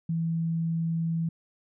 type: tone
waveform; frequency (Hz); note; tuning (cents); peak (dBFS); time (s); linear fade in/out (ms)
sine; 164.81; E3; 0; -25; 0.09-1.29; 5
effects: none